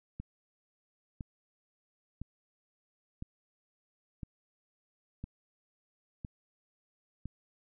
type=click train; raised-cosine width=5 ms; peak=-27 dBFS; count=8; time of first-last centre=0.2-7.256 s; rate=0.992 Hz; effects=none